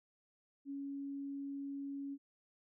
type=tone; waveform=sine; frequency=278.7 Hz; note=C#4; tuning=9 cents sharp; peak=-40 dBFS; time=0.65-2.18 s; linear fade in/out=50 ms; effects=none